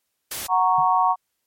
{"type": "noise", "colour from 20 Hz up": "white", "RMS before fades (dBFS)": -30, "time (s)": [0.31, 0.47], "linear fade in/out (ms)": 5}
{"type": "chord", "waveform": "sine", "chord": "F# major", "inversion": "none", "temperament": "equal", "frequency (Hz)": [740, 932.3, 1108.7], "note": ["F#5", "A#5", "C#6"], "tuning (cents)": [0, 0, 0], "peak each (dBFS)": -20, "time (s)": [0.48, 1.16], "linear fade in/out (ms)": 50}
{"type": "tone with exponential decay", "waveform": "sine", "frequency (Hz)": 149.8, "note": "D3", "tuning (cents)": 35, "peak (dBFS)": -30, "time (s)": [0.78, 0.9], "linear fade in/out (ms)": 5, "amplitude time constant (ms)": 24}
{"effects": ["white hiss -75 dBFS RMS until 1.46 s", "MP3 64 kbps"]}